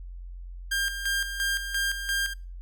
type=tone with tremolo; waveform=sawtooth; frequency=1600 Hz; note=G6; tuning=35 cents sharp; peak=-21 dBFS; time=0.71-2.34 s; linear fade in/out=10 ms; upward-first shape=square; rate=2.9 Hz; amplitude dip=60%; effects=noise-tail reverb RT60 0.4 s tail -26 dB re dry + added 44 Hz sine -37 dBFS peak until 2.61 s